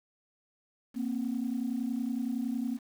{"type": "tone pair together", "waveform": "sine", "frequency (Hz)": [233.1, 263.9], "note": ["A#3", "C4"], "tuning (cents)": [0, 15], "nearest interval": "major second", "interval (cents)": 215, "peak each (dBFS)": [-31, -32], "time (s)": [0.94, 2.79], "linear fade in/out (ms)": 50, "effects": ["tanh soft clip ceiling -24 dBFS", "9-bit"]}